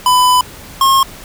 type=tone pair in turn; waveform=square; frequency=1000 / 1076.7 Hz; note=B5 / C6; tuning=+21 / +49 cents; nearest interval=minor second; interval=128 cents; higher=second; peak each=-8 dBFS; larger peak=neither; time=0.06-0.41 / 0.81-1.03 s; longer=first; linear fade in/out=2 ms; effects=pink hiss -34 dBFS RMS until 1.24 s